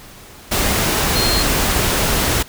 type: tone in noise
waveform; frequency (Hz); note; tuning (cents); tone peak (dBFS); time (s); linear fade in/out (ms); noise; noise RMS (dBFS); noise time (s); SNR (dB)
sine; 4216; C8; +12; -19; 1.15-1.43; 10; pink; -17; 0.51-2.43; -5
effects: pink hiss -40 dBFS RMS until 2.48 s